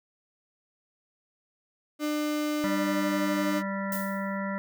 35% pulse tone, 300 Hz, D4, 37 cents sharp, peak -25 dBFS, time 1.99-3.63 s, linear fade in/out 50 ms
harmonic tone, 196 Hz, G3, in tune, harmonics 1 / 3 / 5 / 7 / 9 / 10, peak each -31 / -36 / -38 / -39 / -41 / -41 dBFS, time 2.64-4.58 s, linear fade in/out 0 ms
violet noise with exponential decay, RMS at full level -32 dBFS, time 3.92-4.38 s, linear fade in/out 2 ms, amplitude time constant 98 ms
effects none

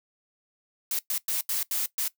blue noise bursts at uneven times, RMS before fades -28 dBFS, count 6, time 0.91-0.99 / 1.1-1.18 / 1.28-1.41 / 1.49-1.63 / 1.71-1.86 / 1.98-2.08 s, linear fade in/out 2 ms, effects noise-tail reverb RT60 0.1 s tail -18 dB re dry

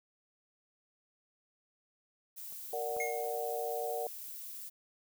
violet noise, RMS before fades -45 dBFS, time 2.36-4.7 s, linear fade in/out 20 ms
clicks, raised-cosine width 1 ms, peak -45 / -35 dBFS, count 2, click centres 2.524 / 2.966 s
sine chord, Bb augmented, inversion none, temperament equal, 466.2 / 587.3 / 740 Hz, Bb4 / D5 / F#5, 0 / 0 / 0 cents, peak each -37 / -40 / -38 dBFS, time 2.73-4.07 s, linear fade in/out 2 ms
square tone with exponential decay, 2151 Hz, C7, 47 cents sharp, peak -33 dBFS, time 3-3.34 s, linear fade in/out 2 ms, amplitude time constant 73 ms
effects none

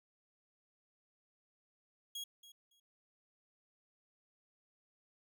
sawtooth tone with echo, 3300 Hz, G#7, 12 cents flat, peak -38 dBFS, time 2.15-2.24 s, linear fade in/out 5 ms, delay 280 ms, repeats 2, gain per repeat -15 dB, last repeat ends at 2.8 s, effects none

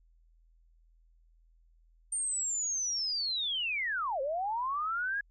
sine linear two-way sweep, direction down then up, 8890 to 515 to 1679 Hz, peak -30 dBFS, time 2.12-5.21 s, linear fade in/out 5 ms, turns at 4.21 s, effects added 41 Hz sine -61 dBFS peak until 5.3 s

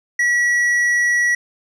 sine tone with tanh clipping, 1932 Hz, B6, 39 cents flat, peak -15 dBFS, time 0.19-1.35 s, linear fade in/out 5 ms, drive 7 dB, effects none

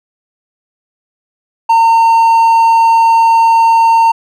triangle tone, 912 Hz, A#5, 38 cents flat, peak -3 dBFS, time 1.69-4.12 s, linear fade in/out 10 ms, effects none

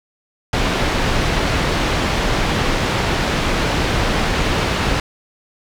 pink low-pass noise, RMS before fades -18 dBFS, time 0.53-5 s, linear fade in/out 2 ms, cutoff 4000 Hz, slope 12 dB/octave, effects none

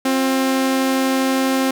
sawtooth tone pair together, 264.8 / 357.2 Hz, C4 / F4, +21 / +39 cents, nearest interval perfect fourth, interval 518 cents, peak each -12 / -24 dBFS, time 0.05-1.71 s, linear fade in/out 5 ms, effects none

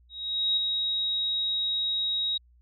sine tone with ADSR envelope, 3798 Hz, A#7, 32 cents sharp, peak -21 dBFS, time 0.09-2.38 s, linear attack 480 ms, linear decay 7 ms, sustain -4 dB, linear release 11 ms, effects added 60 Hz sine -56 dBFS peak until 2.61 s

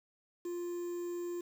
triangle tone with quantisation, 349.2 Hz, F4, in tune, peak -34 dBFS, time 0.45-1.41 s, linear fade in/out 5 ms, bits 9, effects none

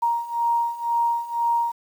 sine beating tone pair, 936 / 938 Hz, A#5 / A#5, +7 / +11 cents, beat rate 2 Hz, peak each -25 / -22 dBFS, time 0.02-1.72 s, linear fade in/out 10 ms, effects 8-bit

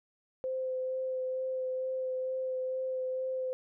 sine tone with vibrato, 517 Hz, C5, 21 cents flat, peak -31 dBFS, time 0.44-3.53 s, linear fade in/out 0 ms, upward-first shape sine, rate 2.2 Hz, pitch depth 11 cents each way, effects none

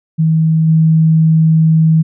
sine tone with level steps, 160 Hz, D#3, 49 cents sharp, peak -8 / -6 dBFS, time 0.18-2.03 s, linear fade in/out 20 ms, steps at 0.67 s, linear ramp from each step 20 ms, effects none

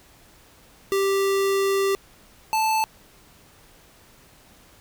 square tone pair in turn, 392 / 877.8 Hz, G4 / A5, 0 / -4 cents, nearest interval octave + major second, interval 1396 cents, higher second, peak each -20 dBFS, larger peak neither, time 0.92-1.95 / 2.53-2.84 s, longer first, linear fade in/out 0 ms, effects pink hiss -53 dBFS RMS until 4.8 s

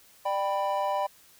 triangle chord, G major, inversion second, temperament equal with one note detuned, 595.9 / 784 / 987.8 Hz, D5 / G5 / B5, +25 / 0 / 0 cents, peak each -28 dBFS, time 0.25-1.07 s, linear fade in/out 10 ms, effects white hiss -57 dBFS RMS until 1.39 s

